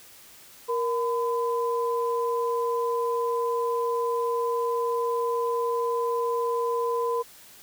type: tone pair together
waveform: sine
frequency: 470 / 1010.1 Hz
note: A#4 / B5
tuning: +14 / +39 cents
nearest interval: octave + minor second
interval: 1325 cents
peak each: -25 / -28 dBFS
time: 0.68-7.23 s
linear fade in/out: 20 ms
effects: white hiss -50 dBFS RMS until 7.62 s